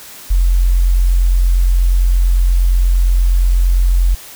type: tone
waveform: sine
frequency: 44.29 Hz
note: F1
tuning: 25 cents sharp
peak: -8 dBFS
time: 0.3-4.15 s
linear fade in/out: 10 ms
effects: white hiss -35 dBFS RMS until 4.35 s